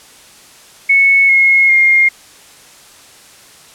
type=tone with pitch steps; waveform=sine; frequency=2205 / 2164 / 2127 Hz; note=C#7 / C#7 / C7; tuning=-10 / -42 / +28 cents; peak=-6 dBFS; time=0.89-2.09 s; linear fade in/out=10 ms; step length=400 ms; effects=white hiss -41 dBFS RMS until 3.74 s + low-pass 10000 Hz 12 dB/octave